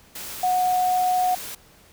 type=tone in noise; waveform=sine; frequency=732 Hz; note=F#5; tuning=19 cents flat; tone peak=-18 dBFS; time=0.43-1.35 s; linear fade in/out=5 ms; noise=white; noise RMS=-35 dBFS; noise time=0.15-1.55 s; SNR=+14 dB; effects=pink hiss -53 dBFS RMS until 1.92 s